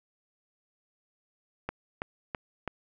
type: click train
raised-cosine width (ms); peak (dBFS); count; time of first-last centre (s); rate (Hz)
0.5; -17; 4; 1.69-2.677; 3.04
effects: none